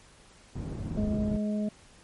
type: low-pass noise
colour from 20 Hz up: white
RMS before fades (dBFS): -34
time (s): 0.55-1.37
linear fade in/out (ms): 5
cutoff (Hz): 170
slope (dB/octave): 12
type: harmonic tone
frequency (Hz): 210.3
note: G#3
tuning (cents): +22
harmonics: 1 / 2 / 3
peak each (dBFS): -27 / -41 / -37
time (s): 0.97-1.69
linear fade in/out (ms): 5
effects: pink hiss -56 dBFS RMS until 2.03 s + MP3 48 kbps